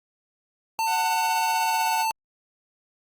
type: tone with pitch glide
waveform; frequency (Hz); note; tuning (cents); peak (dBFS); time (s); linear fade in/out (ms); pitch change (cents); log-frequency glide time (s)
square; 896 to 889.3; A5 to A5; +31 to +18; -23; 0.79-2.11; 0; -13; 1.61-1.98
type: tone with tremolo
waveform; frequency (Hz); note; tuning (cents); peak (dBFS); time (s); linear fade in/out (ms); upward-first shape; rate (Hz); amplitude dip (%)
sawtooth; 740; F#5; 0; -22; 0.86-2.06; 50; triangle; 16; 50
effects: Opus 48 kbps